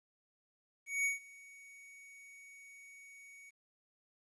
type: tone with ADSR envelope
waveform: square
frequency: 2239 Hz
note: C#7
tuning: 17 cents sharp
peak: -30 dBFS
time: 0.86-3.51 s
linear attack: 190 ms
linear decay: 140 ms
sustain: -24 dB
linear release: 21 ms
effects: resampled to 24000 Hz + 12-bit